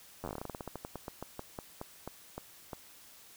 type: slowing click train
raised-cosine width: 1 ms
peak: -25 dBFS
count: 26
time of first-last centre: 0.24-2.732 s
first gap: 10 ms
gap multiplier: 1.16
effects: white hiss -56 dBFS RMS until 3.36 s